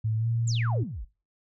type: tone with pitch glide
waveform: sine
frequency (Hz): 110 to 115.74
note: A2 to A#2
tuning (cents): 0 to -12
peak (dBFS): -24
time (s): 0.04-0.84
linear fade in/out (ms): 10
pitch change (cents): +88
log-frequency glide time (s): 0.17-0.27
type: exponential sweep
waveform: sine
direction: down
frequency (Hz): 7860 to 38.89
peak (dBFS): -33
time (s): 0.47-1.05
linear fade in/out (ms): 10
effects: noise-tail reverb RT60 0.3 s tail -19 dB re dry